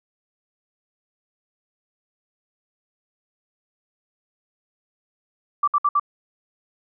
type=tone bursts; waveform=sine; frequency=1166 Hz; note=D6; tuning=13 cents flat; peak=-15 dBFS; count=4; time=5.63-5.997 s; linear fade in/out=5 ms; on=46 ms; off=61 ms; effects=none